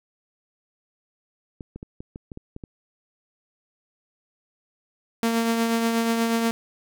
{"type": "clicks", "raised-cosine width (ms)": 3, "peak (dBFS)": -23, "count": 9, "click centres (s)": [1.608, 1.76, 1.829, 2.005, 2.159, 2.318, 2.374, 2.564, 2.638]}
{"type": "tone with tremolo", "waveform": "sawtooth", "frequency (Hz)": 229.3, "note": "A#3", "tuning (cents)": -28, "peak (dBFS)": -15, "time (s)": [5.23, 6.51], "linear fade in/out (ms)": 0, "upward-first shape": "triangle", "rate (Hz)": 8.3, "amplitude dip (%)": 40}
{"effects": []}